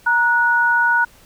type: tone pair together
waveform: sine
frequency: 937 / 1466 Hz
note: A#5 / F#6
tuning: +9 / -16 cents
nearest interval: minor sixth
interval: 775 cents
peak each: -18 / -14 dBFS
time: 0.06-1.05 s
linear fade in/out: 10 ms
effects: pink hiss -49 dBFS RMS until 1.25 s